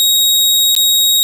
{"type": "tone with dropouts", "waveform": "sawtooth", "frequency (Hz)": 3783, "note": "A#7", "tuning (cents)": 25, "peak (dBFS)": -6, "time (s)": [0, 1.23], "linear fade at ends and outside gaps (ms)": 0, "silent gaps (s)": [0.751, 0.764], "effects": []}